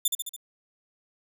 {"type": "tone with echo", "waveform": "10% pulse", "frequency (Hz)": 3550, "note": "A7", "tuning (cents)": 15, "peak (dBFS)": -13, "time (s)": [0.05, 0.08], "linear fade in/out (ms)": 5, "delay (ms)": 71, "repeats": 4, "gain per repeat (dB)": -4, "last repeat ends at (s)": 0.364, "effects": []}